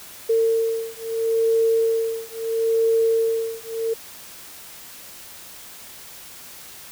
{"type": "beating tone pair", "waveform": "sine", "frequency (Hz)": [452.5, 453.25], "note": ["A4", "A#4"], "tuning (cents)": [48, -49], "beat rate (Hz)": 0.75, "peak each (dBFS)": -21, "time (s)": [0.29, 3.94], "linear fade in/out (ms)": 10, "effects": ["white hiss -41 dBFS RMS until 6.91 s"]}